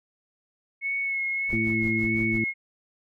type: tone with vibrato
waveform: sine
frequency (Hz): 2191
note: C#7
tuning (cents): -21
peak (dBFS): -25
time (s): 0.81-2.54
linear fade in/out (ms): 50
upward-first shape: sine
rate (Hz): 1.6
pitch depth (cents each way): 24
type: noise with tremolo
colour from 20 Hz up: brown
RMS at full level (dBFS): -38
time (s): 1.48-2.39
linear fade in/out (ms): 20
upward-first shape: sine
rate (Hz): 5.9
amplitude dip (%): 100
type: harmonic tone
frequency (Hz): 111.4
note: A2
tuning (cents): +22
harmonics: 1 / 2 / 3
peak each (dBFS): -31 / -27 / -29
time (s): 1.53-2.44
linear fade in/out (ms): 0
effects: none